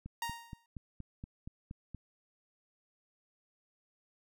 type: click train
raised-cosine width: 5 ms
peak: -31 dBFS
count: 9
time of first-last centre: 0.06-1.947 s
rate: 4.24 Hz
type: tone with exponential decay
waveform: sawtooth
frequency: 932.3 Hz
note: A#5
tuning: in tune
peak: -29 dBFS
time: 0.22-0.66 s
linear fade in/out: 2 ms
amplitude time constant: 94 ms
effects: none